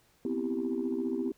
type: chord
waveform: sine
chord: C major seventh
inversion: third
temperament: equal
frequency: 246.9 / 261.6 / 329.6 / 392 Hz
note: B3 / C4 / E4 / G4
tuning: 0 / 0 / 0 / 0 cents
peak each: -34 dBFS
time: 0.25-1.32 s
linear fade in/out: 2 ms
effects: tanh soft clip ceiling -22 dBFS + pink hiss -66 dBFS RMS until 1.37 s